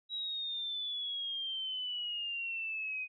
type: exponential sweep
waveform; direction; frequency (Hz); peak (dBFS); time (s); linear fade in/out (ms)
sine; down; 3879 to 2496; -35; 0.09-3.08; 50
effects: none